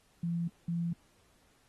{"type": "tone pair in turn", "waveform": "sine", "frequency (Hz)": [170, 170], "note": ["F3", "F3"], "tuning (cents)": [-46, -46], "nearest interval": "unison", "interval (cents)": 0, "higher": "neither", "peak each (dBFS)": [-30, -30], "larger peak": "neither", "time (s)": [[0.23, 0.48], [0.68, 0.93]], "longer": "neither", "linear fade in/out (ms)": 5, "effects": ["pink hiss -68 dBFS RMS until 1.68 s", "AAC 32 kbps"]}